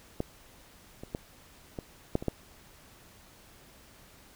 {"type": "clicks", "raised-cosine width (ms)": 2, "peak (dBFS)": [-16, -27, -19, -22, -12, -24, -14], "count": 7, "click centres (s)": [0.204, 1.035, 1.149, 1.788, 2.154, 2.225, 2.283], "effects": ["pink hiss -56 dBFS RMS until 4.35 s"]}